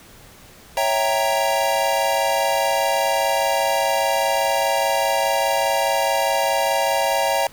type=chord; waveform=square; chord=C# diminished seventh; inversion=none; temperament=equal; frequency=554.4 / 659.3 / 784 / 932.3 Hz; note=C#5 / E5 / G5 / Bb5; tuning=0 / 0 / 0 / 0 cents; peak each=-24 dBFS; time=0.77-7.47 s; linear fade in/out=2 ms; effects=pink hiss -46 dBFS RMS until 7.52 s